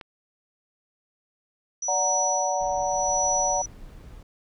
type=click; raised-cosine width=0.3 ms; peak=-24 dBFS; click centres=0.012 s
type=tone with tremolo; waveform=sine; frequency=5900 Hz; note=F#8; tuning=6 cents flat; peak=-23 dBFS; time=1.82-3.66 s; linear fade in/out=5 ms; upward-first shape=sine; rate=0.84 Hz; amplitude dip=80%
type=chord; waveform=sine; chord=D augmented; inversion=none; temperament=equal with one note detuned; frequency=577.2 / 740 / 932.3 Hz; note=D5 / F#5 / A#5; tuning=-30 / 0 / 0 cents; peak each=-28 / -26 / -29 dBFS; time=1.88-3.62 s; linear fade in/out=5 ms
type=noise; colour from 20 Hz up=brown; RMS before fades=-43 dBFS; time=2.6-4.23 s; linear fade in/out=5 ms
effects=none